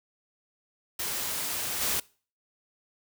white noise with level steps, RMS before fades -32 / -28 dBFS, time 0.99-2 s, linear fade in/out 5 ms, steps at 1.8 s, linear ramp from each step 20 ms, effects noise-tail reverb RT60 0.4 s tail -23 dB re dry

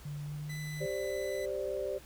sine tone with pitch glide, 146.3 to 151.37 Hz, D3 to D#3, -6 to -47 cents, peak -37 dBFS, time 0.05-0.86 s, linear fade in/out 5 ms, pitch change +59 cents, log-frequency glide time 0.21-0.56 s
sawtooth tone, 2000 Hz, B6, 21 cents sharp, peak -40 dBFS, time 0.49-1.46 s, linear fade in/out 10 ms
sine chord, G suspended fourth, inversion none, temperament just, 392 / 522.7 / 588 Hz, G4 / C5 / D5, 0 / -2 / +2 cents, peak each -37 dBFS, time 0.8-1.99 s, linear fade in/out 20 ms
effects added 60 Hz sine -55 dBFS peak until 2.05 s + pink hiss -55 dBFS RMS until 2.05 s

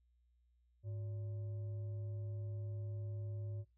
sine tone with frequency modulation, 103.9 Hz, G#2, 1 cent sharp, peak -40 dBFS, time 0.83-3.65 s, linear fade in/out 50 ms, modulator 468 Hz, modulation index 0.23, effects noise-tail reverb RT60 0.2 s tail -24 dB re dry + added 60 Hz sine -70 dBFS peak until 3.77 s

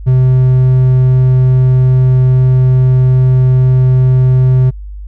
triangle tone, 128.4 Hz, C3, 32 cents flat, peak -3 dBFS, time 0.06-4.71 s, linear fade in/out 20 ms, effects added 50 Hz sine -23 dBFS peak until 5.07 s

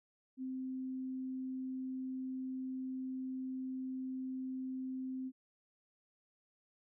sine tone, 260 Hz, C4, 11 cents flat, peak -38 dBFS, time 0.37-5.32 s, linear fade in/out 50 ms, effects none

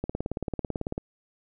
click train, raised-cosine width 2 ms, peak -16 dBFS, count 18, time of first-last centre 0.04-0.979 s, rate 18.1 Hz, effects none

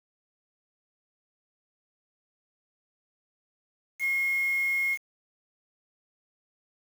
sine tone with quantisation, 2154 Hz, C7, 50 cents sharp, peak -24 dBFS, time 3.99-4.98 s, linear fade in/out 50 ms, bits 7, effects none

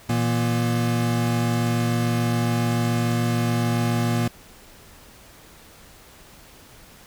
square tone cluster, 117.1 / 164.1 / 238 Hz, A#2 / E3 / A#3, +8 / -8 / +36 cents, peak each -23 / -30 / -25 dBFS, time 0.09-4.28 s, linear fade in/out 5 ms, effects pink hiss -48 dBFS RMS until 7.06 s

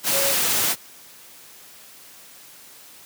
sine tone in noise, 551 Hz, C#5, 11 cents flat, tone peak -25 dBFS, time 0.11-0.35 s, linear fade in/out 50 ms, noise white, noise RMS -21 dBFS, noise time 0.03-0.76 s, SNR -7 dB, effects white hiss -46 dBFS RMS until 3.05 s + high-pass 100 Hz 12 dB/octave

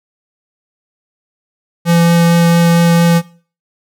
square tone with vibrato, 169.7 Hz, F3, 49 cents flat, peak -8 dBFS, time 1.85-3.22 s, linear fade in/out 50 ms, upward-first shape triangle, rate 4.4 Hz, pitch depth 8 cents each way, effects noise-tail reverb RT60 0.4 s tail -18 dB re dry

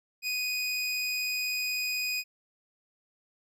25% pulse tone, 2489 Hz, D#7, in tune, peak -25 dBFS, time 0.22-2.24 s, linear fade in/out 50 ms, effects none

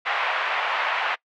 pink band-pass noise, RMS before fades -25 dBFS, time 0.05-1.16 s, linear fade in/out 20 ms, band 740 to 2800 Hz, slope 24 dB/octave, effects noise-tail reverb RT60 0.1 s tail -23 dB re dry

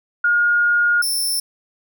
sine / 15% pulse tone pair in turn, 1427 / 5357 Hz, F6 / E8, +37 / +27 cents, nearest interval octave + major seventh, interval 2290 cents, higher second, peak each -13 / -13 dBFS, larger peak neither, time 0.24-1.02 / 1.02-1.4 s, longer first, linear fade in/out 5 ms, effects none

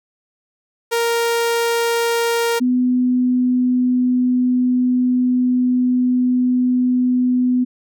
sawtooth / sine tone pair in turn, 466.2 / 250.3 Hz, A#4 / B3, 0 / +23 cents, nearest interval major seventh, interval 1077 cents, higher first, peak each -12 / -13 dBFS, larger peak first, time 0.91-2.6 / 2.6-7.65 s, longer second, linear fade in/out 20 ms, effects none

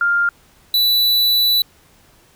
sine / square tone pair in turn, 1400 / 3960 Hz, F6 / B7, +4 / +4 cents, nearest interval octave + tritone, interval 1800 cents, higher second, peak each -13 dBFS, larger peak neither, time 0.01-0.29 / 0.74-1.62 s, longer second, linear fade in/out 2 ms, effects pink hiss -52 dBFS RMS until 2.35 s

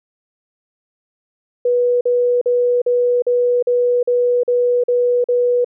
sine tone bursts, 488.5 Hz, B4, 19 cents flat, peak -12 dBFS, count 10, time 1.65-5.646 s, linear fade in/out 5 ms, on 360 ms, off 44 ms, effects none

